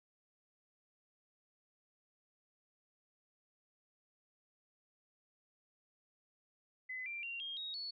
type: tone with pitch steps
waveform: sine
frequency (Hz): 2023 / 2364 / 2763 / 3230 / 3775 / 4412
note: B6 / D7 / F7 / G#7 / A#7 / C#8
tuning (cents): +41 / +11 / -19 / -49 / +21 / -9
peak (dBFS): -40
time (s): 6.89-7.91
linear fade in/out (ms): 10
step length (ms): 170
effects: MP3 96 kbps